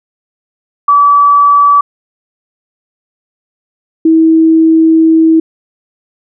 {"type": "tone pair in turn", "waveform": "sine", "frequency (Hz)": [1150, 322.7], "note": ["D6", "E4"], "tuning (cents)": [-37, -37], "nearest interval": "octave + minor seventh", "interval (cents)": 2200, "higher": "first", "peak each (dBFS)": -3, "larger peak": "neither", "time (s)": [[0.88, 1.81], [4.05, 5.4]], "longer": "second", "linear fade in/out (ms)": 5, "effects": []}